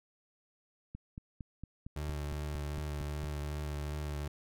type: click train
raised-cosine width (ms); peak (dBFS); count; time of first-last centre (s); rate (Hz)
5; -30; 11; 0.95-3.238; 4.37
type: tone with vibrato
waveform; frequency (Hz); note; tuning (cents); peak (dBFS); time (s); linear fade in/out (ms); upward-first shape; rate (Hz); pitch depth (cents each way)
30% pulse; 74; D2; +14; -33; 1.96-4.28; 5; triangle; 2.6; 27
effects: none